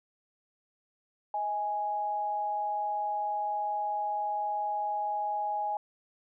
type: tone pair together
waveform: sine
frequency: 635 / 830.6 Hz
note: D#5 / G#5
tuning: +35 / 0 cents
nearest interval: perfect fourth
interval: 465 cents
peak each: -39 / -29 dBFS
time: 1.34-5.77 s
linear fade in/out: 2 ms
effects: none